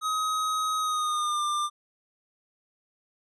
square tone with pitch glide, 1264 to 1193.1 Hz, D#6 to D6, +27 to +27 cents, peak -26 dBFS, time 0.01-1.7 s, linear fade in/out 50 ms, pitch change -100 cents, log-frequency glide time 0.79-1.43 s, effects resampled to 24000 Hz

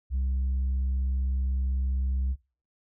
sine tone, 65.4 Hz, C2, in tune, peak -22 dBFS, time 0.1-2.36 s, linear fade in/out 50 ms, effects noise-tail reverb RT60 0.4 s tail -23 dB re dry + tanh soft clip ceiling -23 dBFS

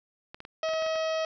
clicks, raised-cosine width 0.3 ms, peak -26 dBFS, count 8, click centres 0.345 / 0.404 / 0.451 / 0.689 / 0.736 / 0.823 / 0.864 / 0.957 s
harmonic tone, 639 Hz, D#5, 46 cents sharp, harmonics 1 / 2 / 3 / 4 / 5 / 6 / 7 / 8 / 9, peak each -27 / -37 / -41 / -41 / -41 / -49 / -47 / -46 / -48 dBFS, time 0.63-1.25 s, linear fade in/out 2 ms
effects none

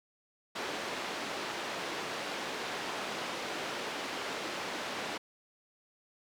pink band-pass noise, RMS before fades -38 dBFS, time 0.55-5.18 s, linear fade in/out 10 ms, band 340 to 4400 Hz, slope 12 dB/octave, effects none

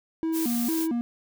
triangle tone with vibrato, 277.2 Hz, C#4, in tune, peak -22 dBFS, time 0.23-1.01 s, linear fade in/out 0 ms, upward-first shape square, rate 2.2 Hz, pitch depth 270 cents each way
blue noise, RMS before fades -33 dBFS, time 0.32-0.88 s, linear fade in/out 50 ms
effects none

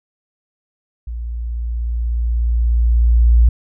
sine tone with level ramp, 58.27 Hz, A#1, in tune, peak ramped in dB -23 to -6 dBFS, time 1.07-3.49 s, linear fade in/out 5 ms, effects none

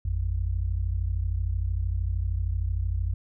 sine tone pair together, 54.43 / 87.5 Hz, A1 / F2, -18 / +4 cents, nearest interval minor sixth, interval 822 cents, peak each -27 dBFS, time 0.05-3.14 s, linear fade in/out 5 ms, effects none

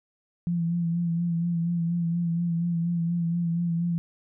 sine tone with vibrato, 170 Hz, F3, 46 cents flat, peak -23 dBFS, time 0.47-3.98 s, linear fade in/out 0 ms, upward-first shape sine, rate 4.2 Hz, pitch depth 35 cents each way, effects none

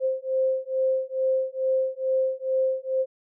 sine beating tone pair, 523.3 / 525.6 Hz, C5 / C5, 0 / +8 cents, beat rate 2.3 Hz, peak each -25 dBFS, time 0-3.06 s, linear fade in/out 50 ms, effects none

